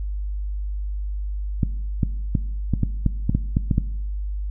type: clicks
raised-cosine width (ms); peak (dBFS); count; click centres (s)
5; -6; 11; 1.632 / 2.032 / 2.352 / 2.737 / 2.833 / 3.063 / 3.295 / 3.35 / 3.569 / 3.712 / 3.781
effects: noise-tail reverb RT60 0.9 s tail -18 dB re dry + added 50 Hz sine -24 dBFS peak until 4.5 s